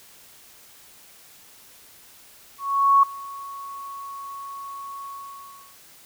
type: tone with ADSR envelope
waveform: sine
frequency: 1108.7 Hz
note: C#6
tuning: in tune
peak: -11 dBFS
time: 2.58-5.77 s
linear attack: 450 ms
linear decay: 5 ms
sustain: -22 dB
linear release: 710 ms
effects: white hiss -50 dBFS RMS until 6.05 s